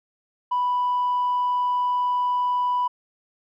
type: tone with tanh clipping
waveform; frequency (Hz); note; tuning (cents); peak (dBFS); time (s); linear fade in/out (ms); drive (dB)
triangle; 987.8; B5; 0; -20; 0.51-2.88; 10; 5
effects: none